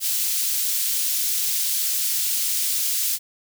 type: high-pass noise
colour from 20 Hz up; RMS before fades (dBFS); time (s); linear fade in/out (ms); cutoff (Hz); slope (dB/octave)
white; -23; 0-3.19; 50; 3700; 12
effects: none